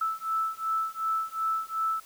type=beating tone pair; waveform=sine; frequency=1314 / 1316.7 Hz; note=E6 / E6; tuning=-6 / -2 cents; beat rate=2.7 Hz; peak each=-30 / -30 dBFS; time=0.01-2 s; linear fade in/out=5 ms; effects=white hiss -53 dBFS RMS until 2.05 s